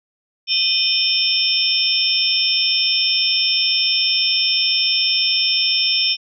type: tone cluster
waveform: sine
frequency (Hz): 2481 / 2932 / 3113 / 3583 / 5360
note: D#7 / F#7 / G7 / A7 / E8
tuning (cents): -6 / -16 / -13 / +31 / +28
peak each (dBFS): -24 / -27 / -22 / -21 / -18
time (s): 0.47-6.17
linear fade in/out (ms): 50
effects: none

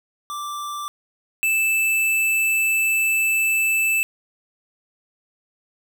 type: tone pair in turn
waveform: square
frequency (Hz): 1174.7 / 2637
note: D6 / E7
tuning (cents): 0 / 0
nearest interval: octave + major second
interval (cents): 1400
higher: second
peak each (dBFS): -28 / -18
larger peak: second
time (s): 0.3-0.88 / 1.43-4.03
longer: second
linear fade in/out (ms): 0
effects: none

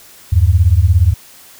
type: beating tone pair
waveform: sine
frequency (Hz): 79.2 / 96.2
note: D#2 / G2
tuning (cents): +31 / -32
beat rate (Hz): 17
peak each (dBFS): -10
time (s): 0.32-1.14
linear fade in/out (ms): 10
effects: white hiss -41 dBFS RMS until 1.59 s

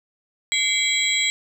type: tone cluster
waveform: sine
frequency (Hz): 2076 / 2279 / 3278 / 3951 / 7690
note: C7 / C#7 / G#7 / B7 / B8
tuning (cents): -14 / +47 / -23 / 0 / -47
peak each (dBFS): -25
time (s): 0.52-1.3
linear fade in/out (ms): 0
effects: 8-bit

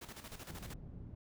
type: noise with tremolo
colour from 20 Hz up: pink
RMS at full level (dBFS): -48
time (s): 0.01-0.74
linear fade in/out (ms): 10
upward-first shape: square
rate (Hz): 13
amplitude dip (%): 65
type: low-pass noise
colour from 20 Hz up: white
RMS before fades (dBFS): -49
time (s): 0.49-1.15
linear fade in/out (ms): 5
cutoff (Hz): 140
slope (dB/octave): 12
effects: none

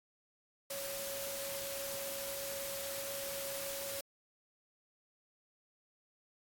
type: tone in noise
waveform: sine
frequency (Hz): 554.4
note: C#5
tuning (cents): 0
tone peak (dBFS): -42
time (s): 0.7-4.01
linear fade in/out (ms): 5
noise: white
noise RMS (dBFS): -42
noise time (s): 0.7-4.01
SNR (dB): -3
effects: AAC 64 kbps

